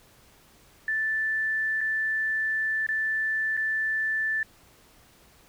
sine tone with dropouts, 1760 Hz, A6, in tune, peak -24 dBFS, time 0.88-4.43 s, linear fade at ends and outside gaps 2 ms, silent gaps 1.808-1.812 / 2.866-2.888 / 3.568-3.574 s, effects pink hiss -57 dBFS RMS until 5.48 s

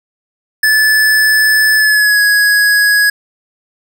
square tone with pitch glide, 1737 to 1667.2 Hz, A6 to G#6, -23 to +6 cents, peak -8 dBFS, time 0.63-3.1 s, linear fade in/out 5 ms, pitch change -71 cents, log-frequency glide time 1.76-2.21 s, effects none

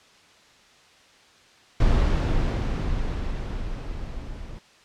brown noise with level ramp, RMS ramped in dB -18 to -37 dBFS, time 1.8-4.59 s, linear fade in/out 5 ms, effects white hiss -54 dBFS RMS until 4.84 s + low-pass 5000 Hz 12 dB/octave

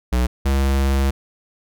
square tone pair in turn, 61.6 / 67.96 Hz, B1 / C#2, -4 / -34 cents, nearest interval major second, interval 170 cents, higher second, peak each -16 / -16 dBFS, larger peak neither, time 0.12-0.27 / 0.45-1.11 s, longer second, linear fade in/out 10 ms, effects none

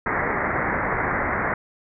white low-pass noise, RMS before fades -24 dBFS, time 0.06-1.54 s, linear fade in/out 2 ms, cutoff 2100 Hz, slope 96 dB/octave, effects none

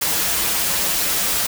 white noise with comb filter, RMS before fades -20 dBFS, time 0.01-1.47 s, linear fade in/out 10 ms, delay 8 ms, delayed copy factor -0.7, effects none

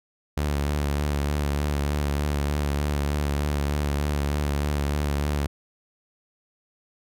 sawtooth tone with vibrato, 72.6 Hz, D2, 19 cents flat, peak -19 dBFS, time 0.37-5.47 s, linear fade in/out 5 ms, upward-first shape sine, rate 3.3 Hz, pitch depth 33 cents each way, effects none

